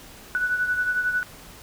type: beating tone pair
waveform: sine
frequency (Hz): 1480 / 1491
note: F#6 / F#6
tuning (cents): 0 / +13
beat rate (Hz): 11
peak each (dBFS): -22 / -30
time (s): 0.35-1.23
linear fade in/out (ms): 0
effects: pink hiss -45 dBFS RMS until 1.62 s